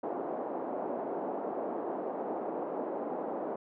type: band-pass noise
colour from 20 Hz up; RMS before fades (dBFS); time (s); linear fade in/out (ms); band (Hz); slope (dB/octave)
white; -36; 0.03-3.56; 5; 250 to 760; 24
effects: none